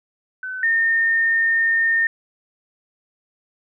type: tone pair in turn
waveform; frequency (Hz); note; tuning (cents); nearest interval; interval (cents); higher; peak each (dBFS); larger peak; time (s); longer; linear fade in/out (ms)
sine; 1515 / 1824.2; F#6 / A#6; +40 / -38; minor third; 322; second; -26 / -15; second; 0.43-0.63 / 0.63-2.07; second; 2
effects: none